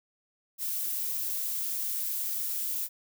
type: noise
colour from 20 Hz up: violet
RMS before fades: -32 dBFS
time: 0.58-2.89 s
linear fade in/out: 50 ms
effects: none